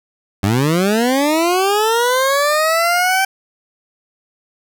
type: linear sweep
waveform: 20% pulse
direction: up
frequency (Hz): 92.5 to 778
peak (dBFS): -8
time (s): 0.43-3.25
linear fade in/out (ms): 5
effects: none